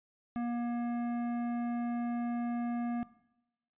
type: tone with hard clipping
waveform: sine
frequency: 238.2 Hz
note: A#3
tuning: 38 cents sharp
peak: -34 dBFS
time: 0.36-3.03 s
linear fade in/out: 0 ms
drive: 13 dB
effects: noise-tail reverb RT60 0.9 s tail -18 dB re dry + resampled to 8000 Hz

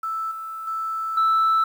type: tone with level steps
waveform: sine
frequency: 1318.5 Hz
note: E6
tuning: in tune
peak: -24 / -30 / -24 / -14 dBFS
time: 0.03-1.64 s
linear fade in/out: 5 ms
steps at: 0.31 / 0.67 / 1.17 s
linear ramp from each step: 5 ms
effects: tanh soft clip ceiling -14 dBFS + 8-bit

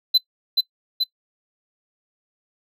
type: tone with echo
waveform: triangle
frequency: 4032 Hz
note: B7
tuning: 35 cents sharp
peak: -10 dBFS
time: 0.14-0.18 s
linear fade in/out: 10 ms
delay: 430 ms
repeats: 2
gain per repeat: -3 dB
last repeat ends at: 1.04 s
effects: noise-tail reverb RT60 0.1 s tail -22 dB re dry

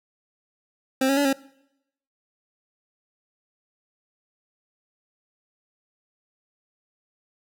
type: tone with pitch steps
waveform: 25% pulse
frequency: 264.1 / 274.1 / 285.4 / 271.4 Hz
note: C4 / C#4 / D4 / C#4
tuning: +16 / -19 / -49 / -36 cents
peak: -15 dBFS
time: 1.01-1.33 s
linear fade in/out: 5 ms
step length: 80 ms
effects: noise-tail reverb RT60 0.8 s tail -22 dB re dry

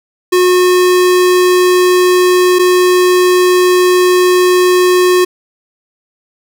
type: tone pair in turn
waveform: square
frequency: 362.7 / 362.7 Hz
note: F#4 / F#4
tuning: -34 / -34 cents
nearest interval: unison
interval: 0 cents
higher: neither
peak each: -7 dBFS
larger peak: neither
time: 0.32-2.59 / 2.59-5.25 s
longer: second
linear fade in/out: 10 ms
effects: none

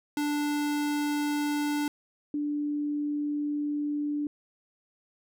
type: tone pair in turn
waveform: square / sine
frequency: 293.7 / 293.7 Hz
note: D4 / D4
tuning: 0 / 0 cents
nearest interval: unison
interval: 0 cents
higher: neither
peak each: -27 dBFS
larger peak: neither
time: 0.17-1.88 / 2.34-4.27 s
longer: second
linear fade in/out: 2 ms
effects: none

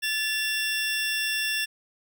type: tone pair together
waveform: 25% pulse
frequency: 1740 / 2733 Hz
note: A6 / F7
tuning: -20 / -38 cents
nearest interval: minor sixth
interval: 782 cents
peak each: -24 dBFS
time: 0.02-1.66 s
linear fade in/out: 20 ms
effects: none

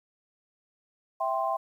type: chord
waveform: sine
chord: C major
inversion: first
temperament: equal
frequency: 659.3 / 784 / 1046.5 Hz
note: E5 / G5 / C6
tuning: 0 / 0 / 0 cents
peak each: -30 dBFS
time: 1.2-1.57 s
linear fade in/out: 10 ms
effects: 10-bit

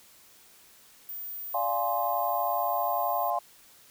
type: tone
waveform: sine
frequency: 14730 Hz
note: A#9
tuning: 22 cents flat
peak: -35 dBFS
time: 1.09-3.3 s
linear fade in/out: 0 ms
type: chord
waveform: sine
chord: D half-diminished seventh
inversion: none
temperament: equal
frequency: 587.3 / 698.5 / 830.6 / 1046.5 Hz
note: D5 / F5 / Ab5 / C6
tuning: 0 / 0 / 0 / 0 cents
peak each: -35 / -29 / -31 / -31 dBFS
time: 1.54-3.39 s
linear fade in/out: 5 ms
effects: white hiss -56 dBFS RMS until 3.9 s

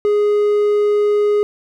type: tone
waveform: triangle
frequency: 415.2 Hz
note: G#4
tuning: in tune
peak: -10 dBFS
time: 0.05-1.43 s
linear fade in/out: 0 ms
effects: none

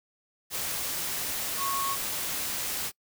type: tone in noise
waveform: sine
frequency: 1100 Hz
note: C#6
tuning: 14 cents flat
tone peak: -29 dBFS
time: 1.57-1.97 s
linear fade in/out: 50 ms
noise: white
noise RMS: -32 dBFS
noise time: 0.5-2.92 s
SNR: 0 dB
effects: noise-tail reverb RT60 0.1 s tail -25 dB re dry

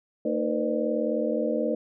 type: tone cluster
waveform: sine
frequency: 227.1 / 307.3 / 478 / 517 / 601 Hz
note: A#3 / D#4 / A#4 / C5 / D5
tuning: -45 / -21 / +43 / -21 / +40 cents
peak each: -30 dBFS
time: 0.25-1.75 s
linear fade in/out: 5 ms
effects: none

